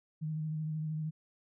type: tone with vibrato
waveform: sine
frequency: 155.56 Hz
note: D#3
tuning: in tune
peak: -33 dBFS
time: 0.21-1.11 s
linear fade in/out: 20 ms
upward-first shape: sine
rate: 13 Hz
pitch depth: 26 cents each way
effects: none